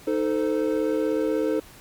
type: chord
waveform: triangle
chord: A diminished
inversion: second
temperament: equal with one note detuned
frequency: 311.1 / 440 / 516.3 Hz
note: Eb4 / A4 / C5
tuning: 0 / 0 / -23 cents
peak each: -23 / -23 / -25 dBFS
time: 0.07-1.6 s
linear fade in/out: 5 ms
effects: pink hiss -48 dBFS RMS until 1.8 s + MP3 96 kbps